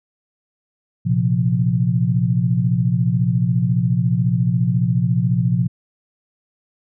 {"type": "chord", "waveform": "sine", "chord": "Bb suspended second", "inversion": "none", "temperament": "equal", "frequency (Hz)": [116.54, 130.81, 174.61], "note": ["Bb2", "C3", "F3"], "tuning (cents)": [0, 0, 0], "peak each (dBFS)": -19, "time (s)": [1.05, 5.68], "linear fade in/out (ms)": 20, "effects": []}